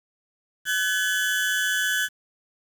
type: tone pair together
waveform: 35% pulse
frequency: 1514.5 / 1700 Hz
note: F#6 / G#6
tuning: +40 / +40 cents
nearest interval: major second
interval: 200 cents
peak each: -23 dBFS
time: 0.65-2.09 s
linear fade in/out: 50 ms
effects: 8-bit